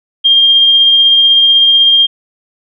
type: tone with tremolo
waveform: sine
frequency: 3208 Hz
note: G7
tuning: 39 cents sharp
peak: -3 dBFS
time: 0.24-2.07 s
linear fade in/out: 20 ms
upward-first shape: triangle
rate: 16 Hz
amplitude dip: 25%
effects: none